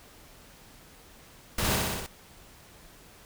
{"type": "noise with echo", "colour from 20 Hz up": "pink", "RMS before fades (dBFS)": -28, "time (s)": [1.58, 1.76], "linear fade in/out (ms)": 5, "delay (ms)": 61, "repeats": 5, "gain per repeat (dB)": -2, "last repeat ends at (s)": 2.065, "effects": ["pink hiss -53 dBFS RMS until 3.25 s"]}